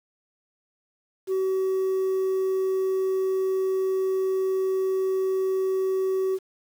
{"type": "tone", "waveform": "sine", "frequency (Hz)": 379.5, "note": "F#4", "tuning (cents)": 44, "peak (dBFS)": -19, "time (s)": [1.27, 6.39], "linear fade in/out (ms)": 50, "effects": ["tanh soft clip ceiling -21 dBFS", "8-bit"]}